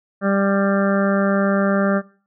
harmonic tone, 197.5 Hz, G3, 13 cents sharp, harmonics 1 / 2 / 3 / 4 / 6 / 7 / 8 / 9, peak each -18 / -26 / -21 / -33 / -27 / -27 / -29 / -34 dBFS, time 0.21-2.02 s, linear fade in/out 50 ms, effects noise-tail reverb RT60 0.4 s tail -19 dB re dry

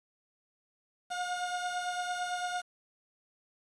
30% pulse beating tone pair, 716 / 724.9 Hz, F5 / F#5, +43 / -36 cents, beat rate 8.9 Hz, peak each -31 / -37 dBFS, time 1.1-2.62 s, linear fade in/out 20 ms, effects resampled to 22050 Hz + 9-bit

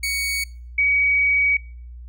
sawtooth / sine tone pair in turn, 2236 / 2263 Hz, C#7 / C#7, +14 / +35 cents, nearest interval unison, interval 21 cents, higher second, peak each -18 / -15 dBFS, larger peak second, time 0.03-0.44 / 0.78-1.57 s, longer second, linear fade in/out 5 ms, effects noise-tail reverb RT60 0.5 s tail -24 dB re dry + added 60 Hz sine -35 dBFS peak until 2.08 s

